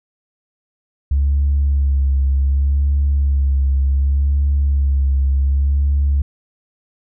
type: tone with vibrato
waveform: sine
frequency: 69.3 Hz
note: C#2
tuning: in tune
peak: -11 dBFS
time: 1.11-6.22 s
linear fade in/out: 5 ms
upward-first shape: sine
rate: 0.67 Hz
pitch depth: 36 cents each way
effects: tanh soft clip ceiling -9 dBFS